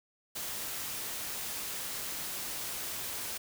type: noise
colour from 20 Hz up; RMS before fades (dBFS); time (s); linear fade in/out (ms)
white; -38; 0.35-3.38; 10
effects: none